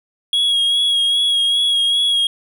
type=tone with vibrato; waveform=triangle; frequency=3310 Hz; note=G#7; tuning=6 cents flat; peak=-12 dBFS; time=0.33-2.27 s; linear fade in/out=2 ms; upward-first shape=sine; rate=2.5 Hz; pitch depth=27 cents each way; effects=none

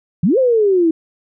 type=exponential two-way sweep; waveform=sine; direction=up then down; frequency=150 to 540 to 315.8 Hz; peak=-10 dBFS; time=0.23-0.91 s; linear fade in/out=5 ms; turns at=0.38 s; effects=none

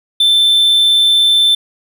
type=tone; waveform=triangle; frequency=3542 Hz; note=A7; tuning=11 cents sharp; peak=-6 dBFS; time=0.2-1.55 s; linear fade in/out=5 ms; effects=none

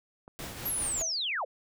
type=clicks; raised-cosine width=1 ms; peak=-34 dBFS; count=2; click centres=0.279 / 0.396 s
type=noise with tremolo; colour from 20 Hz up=pink; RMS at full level=-39 dBFS; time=0.39-1.02 s; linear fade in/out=0 ms; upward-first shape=sine; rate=5 Hz; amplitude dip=40%
type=linear sweep; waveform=sine; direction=down; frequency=11950 to 440 Hz; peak=-29 dBFS; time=0.65-1.45 s; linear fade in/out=10 ms
type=tone with exponential decay; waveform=sine; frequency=650 Hz; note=E5; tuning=24 cents flat; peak=-32 dBFS; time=1.01-1.17 s; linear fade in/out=2 ms; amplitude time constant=33 ms
effects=none

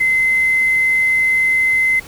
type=tone with hard clipping; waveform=triangle; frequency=2059 Hz; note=C7; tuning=28 cents flat; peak=-12 dBFS; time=0-2 s; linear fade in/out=10 ms; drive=3 dB; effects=pink hiss -38 dBFS RMS until 2.07 s

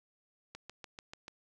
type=click train; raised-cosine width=0.2 ms; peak=-28 dBFS; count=6; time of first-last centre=0.55-1.281 s; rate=6.84 Hz; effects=none

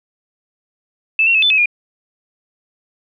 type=tone with pitch steps; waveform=sine; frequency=2630 / 2730 / 2590 / 3512 / 2563 / 2425 Hz; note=E7 / F7 / E7 / A7 / E7 / D#7; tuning=-5 / -40 / -31 / -4 / -49 / -45 cents; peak=-10 dBFS; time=1.19-1.658 s; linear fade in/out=2 ms; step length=78 ms; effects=none

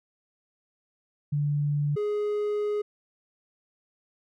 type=tone pair in turn; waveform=sine / triangle; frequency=146 / 417 Hz; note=D3 / G#4; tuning=-10 / +7 cents; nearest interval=octave + tritone; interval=1817 cents; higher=second; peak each=-23 dBFS; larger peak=neither; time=1.32-1.96 / 1.96-2.82 s; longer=second; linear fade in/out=10 ms; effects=none

